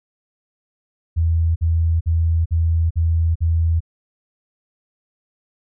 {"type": "tone bursts", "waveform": "sine", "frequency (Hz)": 82.41, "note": "E2", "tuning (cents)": 0, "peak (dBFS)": -14, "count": 6, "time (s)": [1.16, 3.805], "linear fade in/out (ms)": 20, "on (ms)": 400, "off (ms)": 49, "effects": []}